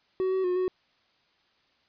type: tone with pitch steps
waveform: triangle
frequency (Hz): 375 / 378.2 / 360.9 / 369.3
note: F#4 / F#4 / F#4 / F#4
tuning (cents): +23 / +38 / -43 / -3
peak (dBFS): -22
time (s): 0.2-0.68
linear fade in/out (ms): 0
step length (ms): 120
effects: white hiss -67 dBFS RMS until 1.88 s + resampled to 11025 Hz